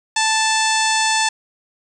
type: harmonic tone with a mistuned harmonic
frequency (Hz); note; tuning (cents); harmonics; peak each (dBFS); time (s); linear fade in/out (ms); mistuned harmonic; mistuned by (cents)
880; A5; 0; 1 / 2 / 3 / 4 / 5 / 6 / 7 / 8 / 9 / 10; -19 / -22 / -24 / -25 / -26 / -27 / -27 / -28 / -29 / -29; 0.16-1.29; 5; 10; -41
effects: 8-bit